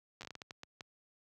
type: slowing click train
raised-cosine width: 0.2 ms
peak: -28 dBFS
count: 11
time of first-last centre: 0.21-0.808 s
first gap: 9 ms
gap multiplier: 1.39
effects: high-pass 80 Hz 12 dB/octave